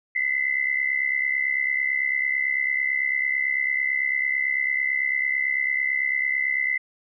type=tone pair together; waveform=sine; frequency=2000 / 2069 Hz; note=B6 / C7; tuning=+21 / -20 cents; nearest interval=minor second; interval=59 cents; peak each=-24 dBFS; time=0.15-6.78 s; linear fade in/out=10 ms; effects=none